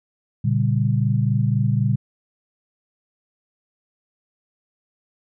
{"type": "chord", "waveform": "sine", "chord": "G diminished", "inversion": "first", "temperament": "equal with one note detuned", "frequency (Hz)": [116.54, 140.44, 196], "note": ["Bb2", "Db3", "G3"], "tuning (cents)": [0, 23, 0], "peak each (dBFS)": [-19, -21, -24], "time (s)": [0.44, 1.96], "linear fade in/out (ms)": 10, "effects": []}